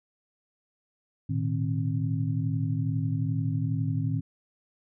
sine tone cluster, 111.3 / 123.2 / 153.7 / 265.9 Hz, A2 / B2 / D#3 / C4, +20 / -4 / -21 / +28 cents, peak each -28 / -36 / -29 / -34 dBFS, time 1.29-4.21 s, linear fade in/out 10 ms, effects none

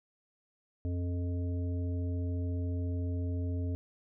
harmonic tone with a mistuned harmonic, 88.6 Hz, F2, 25 cents sharp, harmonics 1 / 3 / 5 / 7, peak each -31 / -39 / -46 / -50 dBFS, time 0.85-3.75 s, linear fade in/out 0 ms, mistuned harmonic 5, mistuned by -31 cents, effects none

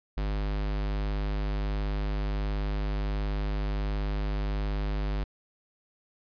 square tone, 50.7 Hz, G#1, 41 cents flat, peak -28 dBFS, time 0.17-5.24 s, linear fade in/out 5 ms, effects resampled to 11025 Hz

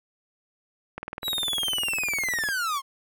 click train, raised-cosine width 0.5 ms, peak -18 dBFS, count 31, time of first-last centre 0.98-2.488 s, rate 19.9 Hz
45% pulse linear sweep, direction down, 3951 to 1046.5 Hz, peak -25 dBFS, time 1.22-2.82 s, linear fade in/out 50 ms
effects none

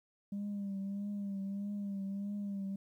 sine tone with vibrato, 199.7 Hz, G3, 32 cents sharp, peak -34 dBFS, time 0.32-2.76 s, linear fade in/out 5 ms, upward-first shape triangle, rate 1.6 Hz, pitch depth 51 cents each way, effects tanh soft clip ceiling -34 dBFS + 12-bit

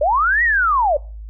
sine linear two-way sweep, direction up then down, 542 to 1954 to 542 Hz, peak -13 dBFS, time 0.01-0.97 s, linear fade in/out 5 ms, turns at 0.43 s, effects noise-tail reverb RT60 0.4 s tail -24 dB re dry + added 53 Hz sine -30 dBFS peak until 1.29 s

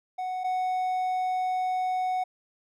triangle tone pair in turn, 740 / 740 Hz, F#5 / F#5, 0 / 0 cents, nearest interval unison, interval 0 cents, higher neither, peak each -27 / -23 dBFS, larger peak second, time 0.18-0.44 / 0.44-2.24 s, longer second, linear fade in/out 10 ms, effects none

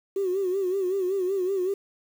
sine tone with vibrato, 377.9 Hz, F#4, 37 cents sharp, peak -22 dBFS, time 0.16-1.74 s, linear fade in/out 5 ms, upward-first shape sine, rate 5.3 Hz, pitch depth 92 cents each way, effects tanh soft clip ceiling -19 dBFS + 8-bit

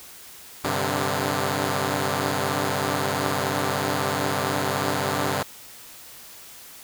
5% pulse chord, G suspended fourth, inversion none, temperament equal with one note detuned, 96.87 / 130.81 / 146.83 Hz, G2 / C3 / D3, -20 / 0 / 0 cents, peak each -16 dBFS, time 0.64-5.43 s, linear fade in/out 5 ms, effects white hiss -44 dBFS RMS until 6.83 s

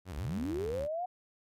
sawtooth tone with vibrato, 82.41 Hz, E2, in tune, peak -35 dBFS, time 0.05-0.88 s, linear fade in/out 50 ms, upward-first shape square, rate 7.4 Hz, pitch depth 210 cents each way
sine linear sweep, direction up, 56.3 to 740 Hz, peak -32 dBFS, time 0.17-1.06 s, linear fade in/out 10 ms
effects MP3 96 kbps

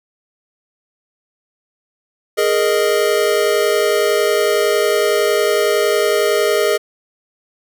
square chord, Ab suspended second, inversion none, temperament equal with one note detuned, 415.3 / 466.2 / 618.7 Hz, Ab4 / Bb4 / Eb5, 0 / 0 / -10 cents, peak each -17 / -19 / -19 dBFS, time 2.37-6.78 s, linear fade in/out 20 ms, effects none

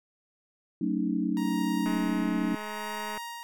sine chord, D# half-diminished seventh, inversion first, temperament just, 186.68 / 224 / 280 / 311.1 Hz, F#3 / A3 / C#4 / D#4, +16 / +31 / +18 / 0 cents, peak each -31 dBFS, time 0.81-2.55 s, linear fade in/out 5 ms
sawtooth tone with tremolo, 939 Hz, A#5, 12 cents sharp, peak -31 dBFS, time 1.37-3.43 s, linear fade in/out 0 ms, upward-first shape sine, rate 0.75 Hz, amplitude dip 70%
click train, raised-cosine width 0.5 ms, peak -24 dBFS, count 280, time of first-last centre 1.86-3.176 s, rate 212 Hz
effects none

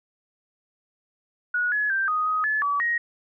sine tone with pitch steps, 1458 / 1695 / 1571 / 1245 / 1256 / 1725 / 1145 / 1881 Hz, F#6 / G#6 / G6 / D#6 / D#6 / A6 / D6 / A#6, -26 / +35 / +3 / +1 / +16 / -35 / -44 / +15 cents, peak -21 dBFS, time 1.54-2.98 s, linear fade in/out 5 ms, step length 180 ms, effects none

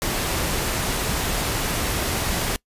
pink noise, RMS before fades -24 dBFS, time 0.02-2.56 s, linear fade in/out 0 ms, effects noise-tail reverb RT60 0.1 s tail -23 dB re dry + resampled to 32000 Hz

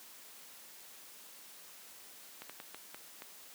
slowing click train, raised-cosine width 0.3 ms, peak -29 dBFS, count 6, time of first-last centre 2.42-3.221 s, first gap 76 ms, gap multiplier 1.38, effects white hiss -54 dBFS RMS until 3.54 s + high-pass 200 Hz 12 dB/octave

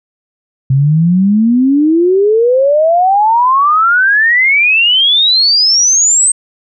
sine exponential sweep, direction up, 130.2 to 8372 Hz, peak -6 dBFS, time 0.7-6.32 s, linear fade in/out 5 ms, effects none

